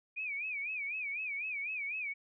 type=tone with vibrato; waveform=sine; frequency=2390 Hz; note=D7; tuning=30 cents sharp; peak=-35 dBFS; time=0.16-2.14 s; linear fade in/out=20 ms; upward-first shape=sine; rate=4 Hz; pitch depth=140 cents each way; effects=none